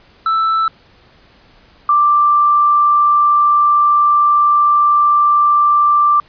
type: tone pair in turn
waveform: triangle / sine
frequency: 1322 / 1177.8 Hz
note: E6 / D6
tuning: +5 / +5 cents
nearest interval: major second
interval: 200 cents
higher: first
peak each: -10 / -8 dBFS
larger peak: second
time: 0.26-0.68 / 1.89-6.2 s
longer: second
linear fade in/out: 2 ms
effects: pink hiss -48 dBFS RMS until 6.28 s + resampled to 11025 Hz

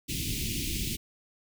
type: band-stop noise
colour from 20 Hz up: pink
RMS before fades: -32 dBFS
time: 0.08-0.97 s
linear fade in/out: 20 ms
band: 350 to 2300 Hz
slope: 48 dB/octave
effects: none

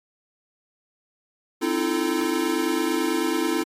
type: chord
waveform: square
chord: F dominant seventh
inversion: second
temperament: equal with one note detuned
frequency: 261.6 / 311.1 / 340.3 / 440 Hz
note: C4 / Eb4 / F4 / A4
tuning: 0 / 0 / -45 / 0 cents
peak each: -30 / -27 / -26 / -31 dBFS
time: 1.61-3.64 s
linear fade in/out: 20 ms
effects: AAC 48 kbps

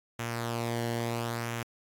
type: tone with flanger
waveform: sawtooth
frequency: 117.3 Hz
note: A#2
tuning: 11 cents sharp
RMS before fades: -33 dBFS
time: 0.19-1.63 s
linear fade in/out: 5 ms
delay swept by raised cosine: 0.22 to 0.81 ms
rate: 0.73 Hz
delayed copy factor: -0.55
effects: AAC 64 kbps

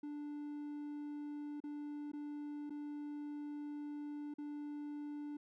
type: tone with dropouts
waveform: triangle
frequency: 293.7 Hz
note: D4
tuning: in tune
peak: -40 dBFS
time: 0.03-5.37 s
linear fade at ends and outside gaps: 5 ms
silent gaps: 1.603-1.638 / 2.118-2.133 / 2.697-2.704 / 4.34-4.383 s
effects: none

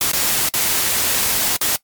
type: noise with dropouts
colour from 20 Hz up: white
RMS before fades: -18 dBFS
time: 0.01-1.76 s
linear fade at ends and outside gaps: 1 ms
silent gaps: 0.116-0.132 / 0.488-0.538 / 1.566-1.612 s
effects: noise-tail reverb RT60 0.1 s tail -19 dB re dry + MP3 96 kbps

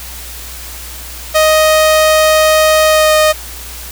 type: tone with pitch glide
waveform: sawtooth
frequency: 624 to 618.6 Hz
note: D#5 to D#5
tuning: +5 to -10 cents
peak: -3 dBFS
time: 1.34-3.33 s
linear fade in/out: 20 ms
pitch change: -15 cents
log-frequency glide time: 2.86-3.14 s
effects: added 60 Hz sine -30 dBFS peak until 3.91 s + white hiss -29 dBFS RMS until 3.91 s

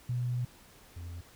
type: tone pair in turn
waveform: sine / triangle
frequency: 123 / 85.98 Hz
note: B2 / F2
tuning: -7 / -27 cents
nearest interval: tritone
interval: 620 cents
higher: first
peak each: -29 / -37 dBFS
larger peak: first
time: 0.09-0.45 / 0.96-1.21 s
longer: first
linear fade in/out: 5 ms
effects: pink hiss -57 dBFS RMS until 1.35 s

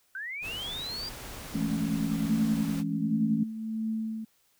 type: linear sweep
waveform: sine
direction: up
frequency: 1497 to 4811 Hz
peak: -34 dBFS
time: 0.15-1.09 s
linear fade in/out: 2 ms
type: noise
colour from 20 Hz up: pink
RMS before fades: -42 dBFS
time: 0.41-2.84 s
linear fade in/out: 50 ms
type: chord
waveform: sine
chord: A major seventh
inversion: second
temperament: equal with one note detuned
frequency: 164.81 / 209.9 / 220 / 277.2 Hz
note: E3 / G#3 / A3 / C#4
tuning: 0 / +19 / 0 / 0 cents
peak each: -32 dBFS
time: 1.54-3.44 s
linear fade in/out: 10 ms
type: tone with tremolo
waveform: sine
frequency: 220.9 Hz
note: A3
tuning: 7 cents sharp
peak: -27 dBFS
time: 2.29-4.25 s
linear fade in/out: 10 ms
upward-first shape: triangle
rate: 1.4 Hz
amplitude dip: 60%
effects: white hiss -68 dBFS RMS until 4.59 s

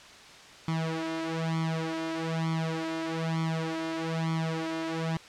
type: tone with flanger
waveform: sawtooth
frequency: 162.3 Hz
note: E3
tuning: 27 cents flat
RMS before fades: -31 dBFS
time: 0.68-5.17 s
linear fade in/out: 2 ms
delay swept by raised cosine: 0.9 to 3.3 ms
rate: 1.1 Hz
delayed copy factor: +0.9
effects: white hiss -49 dBFS RMS until 5.28 s + low-pass 5000 Hz 12 dB/octave

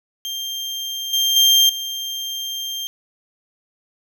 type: tone with level steps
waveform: 35% pulse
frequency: 3182 Hz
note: G7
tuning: 25 cents sharp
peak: -23 / -14 / -9 / -23 dBFS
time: 0.25-2.87 s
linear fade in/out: 0 ms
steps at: 1.13 / 1.36 / 1.69 s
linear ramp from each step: 5 ms
effects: none

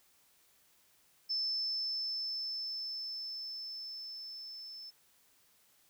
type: tone with level ramp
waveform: sine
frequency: 5274 Hz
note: E8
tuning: in tune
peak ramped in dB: -31 to -45 dBFS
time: 1.29-4.91 s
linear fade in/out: 20 ms
effects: white hiss -68 dBFS RMS until 5.89 s

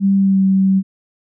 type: tone with pitch glide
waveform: sine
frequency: 196 to 191.97 Hz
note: G3 to G3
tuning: 0 to -36 cents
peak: -10 dBFS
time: 0-0.83 s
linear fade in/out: 50 ms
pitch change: -36 cents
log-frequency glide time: 0.16-0.42 s
effects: none

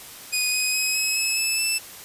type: tone with pitch steps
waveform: 15% pulse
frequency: 2484 / 2510 / 2536 / 2563 / 2589 / 2617 / 2644 Hz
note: D#7 / D#7 / D#7 / E7 / E7 / E7 / E7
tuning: -3 / +15 / +32 / -49 / -32 / -13 / +5 cents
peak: -14 dBFS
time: 0.32-1.79 s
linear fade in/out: 20 ms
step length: 210 ms
effects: white hiss -41 dBFS RMS until 2.04 s + resampled to 32000 Hz

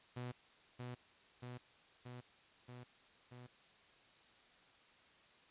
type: tone with echo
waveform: sawtooth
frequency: 123.47 Hz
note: B2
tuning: in tune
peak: -39 dBFS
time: 0.16-0.32 s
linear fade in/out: 10 ms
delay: 630 ms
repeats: 5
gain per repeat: -2 dB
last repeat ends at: 3.47 s
effects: white hiss -66 dBFS RMS until 5.5 s + resampled to 8000 Hz

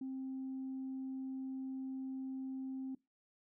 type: tone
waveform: sine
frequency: 264 Hz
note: C4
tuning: 16 cents sharp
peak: -38 dBFS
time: 0.01-2.95 s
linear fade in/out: 5 ms
effects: noise-tail reverb RT60 0.2 s tail -21 dB re dry + tanh soft clip ceiling -36 dBFS

